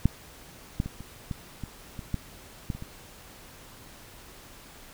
clicks, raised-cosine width 5 ms, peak -7 / -13 / -21 / -27 / -19 / -22 / -24 / -15 / -17 / -26 / -25 dBFS, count 11, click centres 0.056 / 0.801 / 0.86 / 1.006 / 1.312 / 1.637 / 1.992 / 2.143 / 2.702 / 2.75 / 2.824 s, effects pink hiss -49 dBFS RMS until 4.93 s

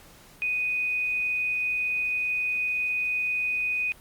sine tone, 2489 Hz, D#7, in tune, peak -24 dBFS, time 0.42-3.92 s, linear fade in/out 0 ms, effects pink hiss -52 dBFS RMS until 4 s + Opus 48 kbps

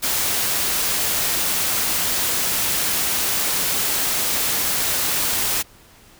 white noise, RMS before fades -21 dBFS, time 0.02-5.63 s, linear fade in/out 20 ms, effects pink hiss -49 dBFS RMS until 6.19 s

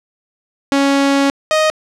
sawtooth tone pair in turn, 277.6 / 623.2 Hz, C#4 / D#5, +3 / +3 cents, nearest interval octave + major second, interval 1400 cents, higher second, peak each -7 dBFS, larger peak neither, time 0.72-1.3 / 1.51-1.7 s, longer first, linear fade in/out 0 ms, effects low-pass 7000 Hz 12 dB/octave

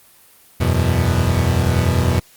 35% pulse chord, E suspended second, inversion none, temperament equal, 82.41 / 92.5 / 123.47 Hz, E2 / F#2 / B2, 0 / 0 / 0 cents, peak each -17 dBFS, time 0.6-2.2 s, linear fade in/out 10 ms, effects white hiss -49 dBFS RMS until 2.36 s + Opus 32 kbps

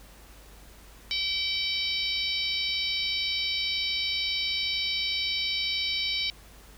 harmonic tone, 767 Hz, G5, 38 cents flat, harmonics 3 / 4 / 5 / 6 / 7, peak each -33 / -33 / -31 / -33 / -35 dBFS, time 1.11-6.3 s, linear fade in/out 0 ms, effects added 50 Hz sine -50 dBFS peak until 6.77 s + pink hiss -53 dBFS RMS until 6.77 s

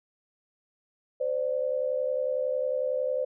sine tone pair together, 516.3 / 587.3 Hz, C5 / D5, -23 / 0 cents, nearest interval major second, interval 223 cents, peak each -27 / -30 dBFS, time 1.2-3.25 s, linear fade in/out 10 ms, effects none

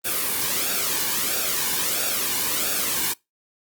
white noise with flanger, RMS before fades -24 dBFS, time 0.04-3.14 s, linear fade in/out 20 ms, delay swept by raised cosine 0.97 to 1.56 ms, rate 1.5 Hz, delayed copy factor -0.6, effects noise-tail reverb RT60 0.2 s tail -23 dB re dry + Opus 32 kbps

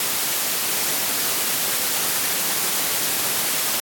white high-pass noise, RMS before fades -22 dBFS, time 0-3.8 s, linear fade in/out 2 ms, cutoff 140 Hz, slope 12 dB/octave, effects AAC 64 kbps

